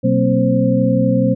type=tone cluster; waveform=sine; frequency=125.2 / 187.3 / 231.8 / 263.7 / 525 Hz; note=B2 / F#3 / A#3 / C4 / C5; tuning=+24 / +21 / -10 / +14 / +6 cents; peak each=-18 dBFS; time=0.03-1.35 s; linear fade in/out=20 ms; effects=none